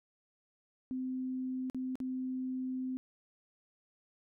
sine tone with dropouts, 257.7 Hz, C4, 26 cents flat, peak -34 dBFS, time 0.91-2.97 s, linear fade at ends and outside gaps 0 ms, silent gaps 1.699-1.746 / 1.955-2.002 s, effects none

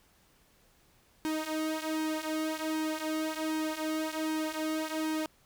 sawtooth tone with flanger, 313.5 Hz, D#4, 13 cents sharp, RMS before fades -33 dBFS, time 1.25-5.26 s, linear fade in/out 0 ms, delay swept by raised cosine 1.7 to 4.4 ms, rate 1.3 Hz, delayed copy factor -0.75, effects pink hiss -65 dBFS RMS until 5.45 s

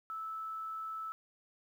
sine tone with quantisation, 1311 Hz, E6, 10 cents flat, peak -38 dBFS, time 0.1-1.12 s, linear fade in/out 0 ms, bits 11, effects none

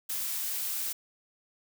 blue noise, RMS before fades -33 dBFS, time 0.09-0.93 s, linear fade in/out 10 ms, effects none

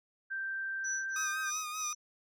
sine tone, 1568 Hz, G6, in tune, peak -34 dBFS, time 0.3-1.51 s, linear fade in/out 20 ms
sine tone with tremolo, 5920 Hz, F#8, in tune, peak -34 dBFS, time 0.84-1.95 s, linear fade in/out 10 ms, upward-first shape sine, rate 3.2 Hz, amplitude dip 100%
sawtooth tone with vibrato, 1242 Hz, D#6, 3 cents flat, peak -34 dBFS, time 1.16-1.93 s, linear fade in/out 2 ms, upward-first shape sine, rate 5.2 Hz, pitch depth 38 cents each way
effects none

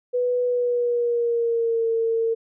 sine tone with pitch glide, 493.2 to 454.9 Hz, B4 to A#4, -2 to -42 cents, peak -19 dBFS, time 0.13-2.35 s, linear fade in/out 20 ms, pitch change -140 cents, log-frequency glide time 0.44-1.88 s, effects none

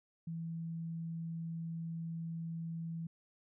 sine tone, 165.1 Hz, E3, 3 cents sharp, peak -38 dBFS, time 0.27-3.07 s, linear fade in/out 5 ms, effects none

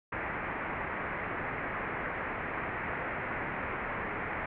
white low-pass noise, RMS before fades -36 dBFS, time 0.12-4.46 s, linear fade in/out 5 ms, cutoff 2200 Hz, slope 48 dB/octave, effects none

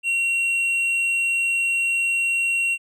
triangle tone with hard clipping, 2741 Hz, F7, 33 cents flat, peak -20 dBFS, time 0.03-2.78 s, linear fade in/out 50 ms, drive 7 dB, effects none

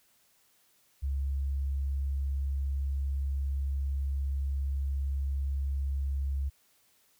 sine tone, 68.7 Hz, C#2, 15 cents flat, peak -28 dBFS, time 1.02-6.5 s, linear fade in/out 20 ms, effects white hiss -67 dBFS RMS until 7.19 s

